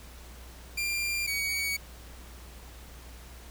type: tone pair in turn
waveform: sawtooth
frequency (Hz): 2385 / 2251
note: D7 / C#7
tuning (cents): +26 / +26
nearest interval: minor second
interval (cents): 100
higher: first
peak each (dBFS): -25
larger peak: neither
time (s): 0.77-1.27 / 1.27-1.77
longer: neither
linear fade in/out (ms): 10
effects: added 60 Hz sine -46 dBFS peak until 3.5 s + pink hiss -51 dBFS RMS until 3.5 s